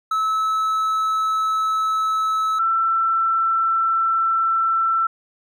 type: tone pair in turn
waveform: triangle / sine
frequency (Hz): 1300 / 1338.1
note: E6 / E6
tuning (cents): -24 / +26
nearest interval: minor second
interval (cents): 50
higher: second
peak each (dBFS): -16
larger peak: neither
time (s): 0.11-2.59 / 2.59-5.07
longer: neither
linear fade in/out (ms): 5
effects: none